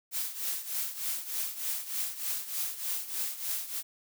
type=noise with tremolo; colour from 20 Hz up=blue; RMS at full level=-31 dBFS; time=0.11-3.83 s; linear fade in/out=50 ms; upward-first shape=triangle; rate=3.3 Hz; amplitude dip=80%; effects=none